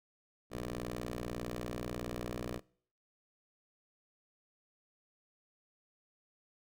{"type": "ring-modulated tone", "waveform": "10% pulse", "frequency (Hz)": 60.2, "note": "B1", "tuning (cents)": -44, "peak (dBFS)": -27, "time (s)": [0.5, 2.61], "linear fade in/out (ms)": 50, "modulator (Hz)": 250, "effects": ["noise-tail reverb RT60 0.6 s tail -25 dB re dry"]}